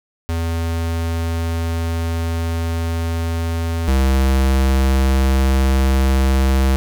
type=tone pair in turn; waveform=square; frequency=83 / 66.39 Hz; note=E2 / C2; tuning=+12 / +26 cents; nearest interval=major third; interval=386 cents; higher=first; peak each=-19 / -13 dBFS; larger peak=second; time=0.29-3.88 / 3.88-6.76 s; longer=first; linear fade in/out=0 ms; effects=none